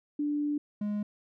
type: tone pair in turn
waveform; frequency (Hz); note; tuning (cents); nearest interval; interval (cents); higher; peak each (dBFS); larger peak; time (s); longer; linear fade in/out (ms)
sine / triangle; 293.7 / 207.7; D4 / G#3; 0 / 0; tritone; 600; first; -27; neither; 0.19-0.58 / 0.81-1.03; first; 5
effects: none